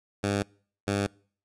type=tone pair in turn; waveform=10% pulse; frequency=100.7 / 100.25 Hz; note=G2 / G2; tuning=+47 / +39 cents; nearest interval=unison; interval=8 cents; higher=first; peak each=-17 dBFS; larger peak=neither; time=0.23-0.43 / 0.87-1.07 s; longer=neither; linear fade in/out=10 ms; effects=noise-tail reverb RT60 0.5 s tail -26 dB re dry + resampled to 24000 Hz